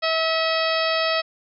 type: harmonic tone with a mistuned harmonic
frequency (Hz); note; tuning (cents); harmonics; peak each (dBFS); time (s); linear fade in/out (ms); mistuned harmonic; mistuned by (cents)
647; E5; -32; 1 / 2 / 3 / 4 / 5 / 6 / 7 / 8; -23 / -26 / -28 / -29 / -30 / -31 / -31 / -32; 0.02-1.22; 20; 4; -23
effects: none